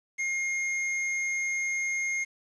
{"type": "tone", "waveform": "square", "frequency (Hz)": 2135, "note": "C7", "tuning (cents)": 34, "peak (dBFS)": -28, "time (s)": [0.18, 2.25], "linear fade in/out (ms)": 20, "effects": ["resampled to 22050 Hz", "9-bit"]}